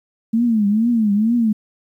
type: tone with vibrato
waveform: sine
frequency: 220 Hz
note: A3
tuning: in tune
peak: -13 dBFS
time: 0.33-1.53 s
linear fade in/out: 10 ms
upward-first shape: triangle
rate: 2.2 Hz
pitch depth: 180 cents each way
effects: 9-bit